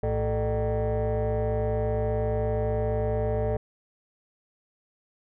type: tone with frequency modulation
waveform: sine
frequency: 273.2 Hz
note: C#4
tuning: 25 cents flat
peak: -21 dBFS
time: 0.03-3.57 s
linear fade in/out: 5 ms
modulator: 165 Hz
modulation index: 2.4
effects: tanh soft clip ceiling -22 dBFS